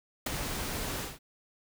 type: noise with ADSR envelope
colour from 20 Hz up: pink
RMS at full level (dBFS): -29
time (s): 0.26-1.19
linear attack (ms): 6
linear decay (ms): 12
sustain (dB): -6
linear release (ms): 190
effects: none